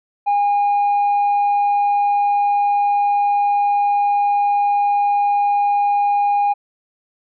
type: tone with tanh clipping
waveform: sine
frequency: 815 Hz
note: G#5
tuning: 33 cents flat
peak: -14 dBFS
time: 0.26-6.54 s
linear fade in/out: 20 ms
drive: 1 dB
effects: none

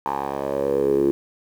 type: tone with band-pass filter sweep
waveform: 10% pulse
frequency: 69.3 Hz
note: C#2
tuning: in tune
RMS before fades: -22 dBFS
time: 0.06-1.11 s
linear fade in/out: 0 ms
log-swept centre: 890 to 350 Hz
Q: 6.4
effects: 8-bit

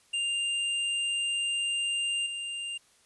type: tone with level steps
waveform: square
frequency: 2796 Hz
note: F7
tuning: 1 cent sharp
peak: -28 / -34 dBFS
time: 0.13-2.78 s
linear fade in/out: 10 ms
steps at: 2.26 s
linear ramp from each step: 5 ms
effects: white hiss -63 dBFS RMS until 3.05 s + resampled to 24000 Hz

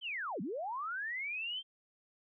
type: linear two-way sweep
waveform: sine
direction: down then up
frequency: 3182 to 161.5 to 3182 Hz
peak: -36 dBFS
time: 0.01-1.63 s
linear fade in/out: 50 ms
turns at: 0.41 s
effects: none

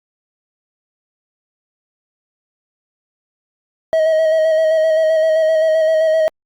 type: tone with vibrato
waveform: triangle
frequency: 636 Hz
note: D#5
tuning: 38 cents sharp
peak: -9 dBFS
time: 3.93-6.28 s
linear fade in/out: 0 ms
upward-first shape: square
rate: 7.7 Hz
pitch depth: 23 cents each way
effects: Opus 48 kbps

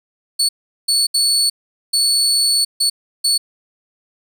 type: tone bursts at uneven times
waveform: 30% pulse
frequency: 4435 Hz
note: C#8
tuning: in tune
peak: -10 dBFS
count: 6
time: 0.39-0.49 / 0.88-1.07 / 1.14-1.5 / 1.93-2.65 / 2.8-2.9 / 3.24-3.38 s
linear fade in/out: 10 ms
effects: none

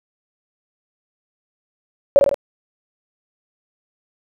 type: tone with echo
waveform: sine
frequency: 562 Hz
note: C#5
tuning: 24 cents sharp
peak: -5 dBFS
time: 2.16-2.19 s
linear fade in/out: 0 ms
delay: 51 ms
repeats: 3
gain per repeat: -4 dB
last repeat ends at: 2.343 s
effects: none

